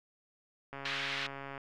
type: click train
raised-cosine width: 0.5 ms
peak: -28 dBFS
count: 118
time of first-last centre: 0.73-1.578 s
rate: 138 Hz
type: band-pass noise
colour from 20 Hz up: white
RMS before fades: -37 dBFS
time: 0.85-1.27 s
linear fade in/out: 5 ms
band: 1400 to 3400 Hz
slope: 24 dB/octave
effects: none